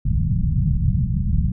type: low-pass noise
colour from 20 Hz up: white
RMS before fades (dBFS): -19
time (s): 0.05-1.52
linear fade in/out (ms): 5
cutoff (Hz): 180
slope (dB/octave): 48
effects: none